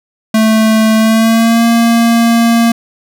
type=tone with pitch glide; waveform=square; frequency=219.7 to 231.8 Hz; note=A3 to A#3; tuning=-2 to -10 cents; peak=-7 dBFS; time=0.34-2.72 s; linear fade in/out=5 ms; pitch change=+92 cents; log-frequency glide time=0.97-1.65 s; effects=none